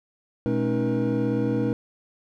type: tone cluster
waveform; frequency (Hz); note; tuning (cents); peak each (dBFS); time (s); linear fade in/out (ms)
triangle; 122.1 / 216.3 / 273.3 / 311.7 / 478.9; B2 / A3 / C#4 / D#4 / A#4; -19 / -29 / -24 / +3 / +47; -26; 0.46-1.73; 0
effects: none